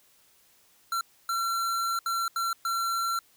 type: tone bursts at uneven times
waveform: square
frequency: 1359 Hz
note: F6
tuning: 48 cents flat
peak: -27 dBFS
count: 5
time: 0.92-1.01 / 1.29-1.99 / 2.06-2.28 / 2.36-2.53 / 2.65-3.19 s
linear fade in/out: 2 ms
effects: white hiss -62 dBFS RMS until 3.36 s